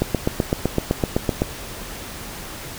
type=click train; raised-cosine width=2 ms; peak=-4 dBFS; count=12; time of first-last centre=0.02-1.419 s; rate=7.86 Hz; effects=pink hiss -34 dBFS RMS until 2.78 s